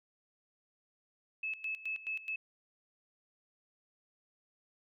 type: tone with tremolo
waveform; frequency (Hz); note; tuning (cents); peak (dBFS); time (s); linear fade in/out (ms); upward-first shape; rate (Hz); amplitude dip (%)
sine; 2600; E7; -24; -34; 1.43-2.36; 5; square; 4.7; 80
effects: none